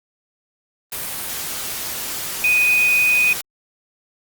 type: tone in noise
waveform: sine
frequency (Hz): 2489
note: D#7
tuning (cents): 0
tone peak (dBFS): -13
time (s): 2.44-3.33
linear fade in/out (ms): 2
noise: white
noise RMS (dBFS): -27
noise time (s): 0.92-3.41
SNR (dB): +11
effects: Opus 32 kbps